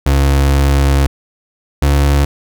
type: tone pair in turn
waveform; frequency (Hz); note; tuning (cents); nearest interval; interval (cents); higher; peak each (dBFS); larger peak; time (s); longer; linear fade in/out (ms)
35% pulse; 69.3 / 70.72; C#2 / C#2; 0 / +35; unison; 35; second; -7; neither; 0.06-1.07 / 1.82-2.25; first; 5
effects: none